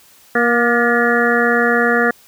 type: harmonic tone with a mistuned harmonic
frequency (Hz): 236.9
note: A#3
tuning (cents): +28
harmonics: 1 / 2 / 3 / 5 / 6 / 7 / 8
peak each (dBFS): -19 / -17 / -21 / -23 / -19 / -18 / -23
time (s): 0.35-2.11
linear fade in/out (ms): 5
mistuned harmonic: 7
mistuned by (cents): +62
effects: white hiss -48 dBFS RMS until 2.27 s